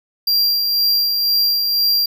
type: tone with tremolo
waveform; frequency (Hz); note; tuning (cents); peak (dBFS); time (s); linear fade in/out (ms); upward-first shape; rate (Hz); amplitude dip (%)
square; 4751; D8; +19; -13; 0.27-2.06; 5; sine; 2; 35
effects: none